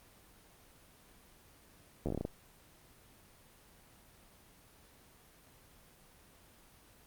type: slowing click train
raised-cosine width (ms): 2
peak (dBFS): -22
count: 9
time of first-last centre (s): 2.06-2.251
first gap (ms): 12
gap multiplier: 1.19
effects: pink hiss -61 dBFS RMS until 7.06 s + Opus 24 kbps